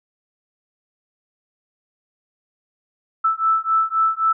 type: beating tone pair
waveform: sine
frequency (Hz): 1316 / 1319.8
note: E6 / E6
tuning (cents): -3 / +2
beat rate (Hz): 3.8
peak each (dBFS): -19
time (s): 3.24-4.33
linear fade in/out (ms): 10
effects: none